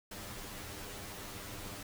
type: noise with comb filter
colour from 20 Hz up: pink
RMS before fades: -45 dBFS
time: 0.11-1.83 s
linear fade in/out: 5 ms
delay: 10 ms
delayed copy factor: +0.85
effects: none